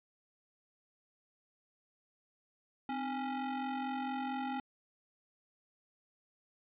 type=ring-modulated tone; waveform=square; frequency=280.1 Hz; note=C#4; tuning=18 cents sharp; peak=-33 dBFS; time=2.89-4.6 s; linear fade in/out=2 ms; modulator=538 Hz; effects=resampled to 8000 Hz